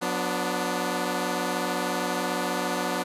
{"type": "chord", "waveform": "10% pulse", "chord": "B minor", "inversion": "second", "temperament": "equal with one note detuned", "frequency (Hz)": [181.5, 246.9, 293.7], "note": ["F#3", "B3", "D4"], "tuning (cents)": [-33, 0, 0], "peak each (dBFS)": -22, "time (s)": [0.01, 3.04], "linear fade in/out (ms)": 20, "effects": ["resampled to 32000 Hz"]}